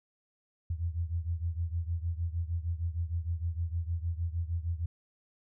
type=beating tone pair; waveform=sine; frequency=82.41 / 88.91 Hz; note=E2 / F2; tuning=0 / +31 cents; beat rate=6.5 Hz; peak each=-32 / -35 dBFS; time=0.7-4.86 s; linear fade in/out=5 ms; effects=none